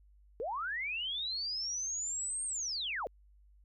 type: linear two-way sweep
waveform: sine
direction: up then down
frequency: 415.3 to 8690 to 415.3 Hz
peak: -34 dBFS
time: 0.4-3.07 s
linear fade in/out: 0 ms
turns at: 2.45 s
effects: added 50 Hz sine -59 dBFS peak until 3.64 s